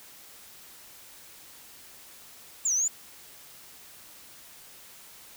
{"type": "exponential two-way sweep", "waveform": "sine", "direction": "down then up", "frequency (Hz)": [7520, 5730, 7180], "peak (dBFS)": -23, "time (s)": [2.65, 2.88], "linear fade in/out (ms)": 5, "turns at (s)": 2.73, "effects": ["white hiss -50 dBFS RMS until 5.36 s"]}